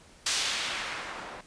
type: noise with low-pass filter sweep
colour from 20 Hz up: blue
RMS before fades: -33 dBFS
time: 0.26-1.41 s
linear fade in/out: 5 ms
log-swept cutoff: 5500 to 840 Hz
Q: 0.91
effects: pink hiss -55 dBFS RMS until 1.46 s + resampled to 22050 Hz